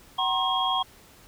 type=tone cluster; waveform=sine; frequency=756 / 949 / 1067 / 3270 Hz; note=F#5 / A#5 / C6 / G#7; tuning=+37 / +31 / +34 / -28 cents; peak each=-28 / -31 / -27 / -27 dBFS; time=0.18-0.83 s; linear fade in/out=10 ms; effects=pink hiss -53 dBFS RMS until 1.27 s